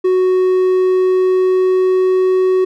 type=tone with pitch glide; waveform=triangle; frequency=370 to 372.6 Hz; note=F#4 to F#4; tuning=0 to +12 cents; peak=-8 dBFS; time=0.04-2.65 s; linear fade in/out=10 ms; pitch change=+12 cents; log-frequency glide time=0.18-2.43 s; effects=none